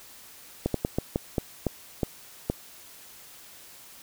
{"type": "slowing click train", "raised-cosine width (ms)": 2, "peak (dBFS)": -11, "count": 9, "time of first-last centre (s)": [0.66, 2.5], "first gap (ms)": 83, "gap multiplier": 1.28, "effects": ["white hiss -49 dBFS RMS until 4.02 s"]}